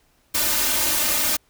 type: noise with comb filter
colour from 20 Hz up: white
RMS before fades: -21 dBFS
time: 0.34-1.37 s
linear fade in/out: 10 ms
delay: 3.3 ms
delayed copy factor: +1
effects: pink hiss -62 dBFS RMS until 1.49 s